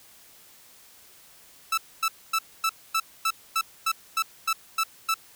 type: tone bursts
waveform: sawtooth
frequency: 1318 Hz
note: E6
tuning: 1 cent flat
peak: -18 dBFS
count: 12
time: 1.72-5.142 s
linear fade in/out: 5 ms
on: 56 ms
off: 250 ms
effects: white hiss -53 dBFS RMS until 5.35 s